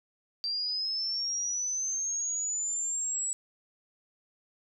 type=linear sweep; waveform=sine; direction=up; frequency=4676 to 7830 Hz; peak=-29 dBFS; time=0.44-3.33 s; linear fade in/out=0 ms; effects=none